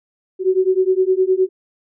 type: beating tone pair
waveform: sine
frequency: 370 / 379.7 Hz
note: F#4 / F#4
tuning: 0 / +45 cents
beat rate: 9.7 Hz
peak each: -16 dBFS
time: 0.39-1.49 s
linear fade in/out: 50 ms
effects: none